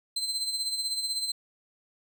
35% pulse tone with tremolo, 4100 Hz, C8, 36 cents flat, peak -25 dBFS, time 0.16-1.32 s, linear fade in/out 5 ms, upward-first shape sine, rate 16 Hz, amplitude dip 55%, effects none

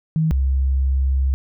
sine tone pair in turn, 158.8 / 66.77 Hz, D#3 / C2, +36 / +36 cents, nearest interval octave + minor third, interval 1500 cents, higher first, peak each -15 dBFS, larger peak neither, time 0.16-0.31 / 0.31-1.34 s, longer second, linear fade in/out 0 ms, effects none

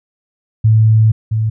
sine tone pair in turn, 110 / 110 Hz, A2 / A2, 0 / 0 cents, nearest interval unison, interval 0 cents, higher neither, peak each -6 / -12 dBFS, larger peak first, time 0.64-1.12 / 1.31-1.5 s, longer first, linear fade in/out 10 ms, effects none

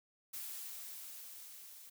blue noise with level ramp, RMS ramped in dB -44 to -55 dBFS, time 0.33-1.9 s, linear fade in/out 10 ms, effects none

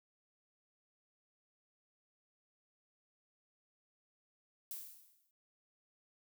violet noise with exponential decay, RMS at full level -42 dBFS, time 4.71-5.31 s, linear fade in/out 1 ms, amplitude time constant 130 ms, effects none

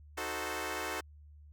10% pulse chord, D# diminished seventh, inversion none, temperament equal, 311.1 / 370 / 440 / 523.3 Hz, D#4 / F#4 / A4 / C5, 0 / 0 / 0 / 0 cents, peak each -34 / -32 / -32 / -34 dBFS, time 0.17-1.01 s, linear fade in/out 10 ms, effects added 74 Hz sine -52 dBFS peak until 1.52 s

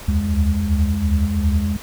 sine tone cluster, 73.5 / 76.3 / 85.7 / 206.5 Hz, D2 / D#2 / F2 / G#3, +2 / -33 / -32 / -10 cents, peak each -21 dBFS, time 0.08-1.77 s, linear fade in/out 5 ms, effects pink hiss -37 dBFS RMS until 1.82 s

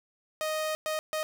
sawtooth tone bursts at uneven times, 622.3 Hz, D#5, in tune, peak -25 dBFS, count 3, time 0.41-0.75 / 0.86-0.99 / 1.13-1.23 s, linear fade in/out 0 ms, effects none

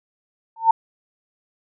sine tone with exponential growth, 900 Hz, A5, 39 cents sharp, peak -6 dBFS, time 0.56-0.71 s, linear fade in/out 5 ms, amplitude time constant 32 ms, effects none

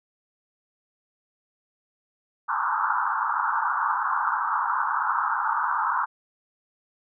pink band-pass noise, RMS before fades -25 dBFS, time 2.48-6.06 s, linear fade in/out 20 ms, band 850 to 1500 Hz, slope 96 dB/octave, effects none

